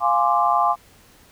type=chord; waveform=sine; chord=D half-diminished seventh; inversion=first; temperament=equal; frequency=698.5 / 830.6 / 1046.5 / 1174.7 Hz; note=F5 / Ab5 / C6 / D6; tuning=0 / 0 / 0 / 0 cents; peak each=-21 dBFS; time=0-0.76 s; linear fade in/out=50 ms; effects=pink hiss -52 dBFS RMS until 1.31 s